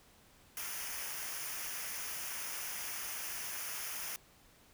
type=noise with comb filter; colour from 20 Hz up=white; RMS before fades=-41 dBFS; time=0.57-4.16 s; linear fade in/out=0 ms; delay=0.25 ms; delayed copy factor=-0.65; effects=pink hiss -63 dBFS RMS until 4.73 s